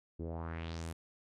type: tone with low-pass filter sweep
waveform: sawtooth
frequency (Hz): 82.41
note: E2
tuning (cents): 0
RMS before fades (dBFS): -41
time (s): 0.19-0.93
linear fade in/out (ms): 10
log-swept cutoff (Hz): 340 to 12000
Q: 2.7
effects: none